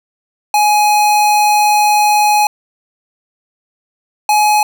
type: tone pair in turn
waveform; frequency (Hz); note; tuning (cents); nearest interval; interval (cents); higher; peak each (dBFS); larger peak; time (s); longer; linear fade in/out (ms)
square; 838 / 842.3; G#5 / G#5; +15 / +24; unison; 9; second; -9; neither; 0.54-2.47 / 4.29-4.63; first; 2
effects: none